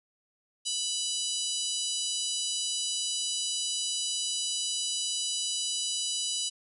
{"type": "harmonic tone with a mistuned harmonic", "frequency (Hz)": 987.8, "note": "B5", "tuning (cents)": 0, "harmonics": [3, 4, 5, 6, 7, 8, 9, 10], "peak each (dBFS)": [-35, -36, -37, -38, -38, -39, -40, -40], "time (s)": [0.65, 6.5], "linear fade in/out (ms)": 20, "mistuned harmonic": 5, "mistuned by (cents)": -18, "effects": []}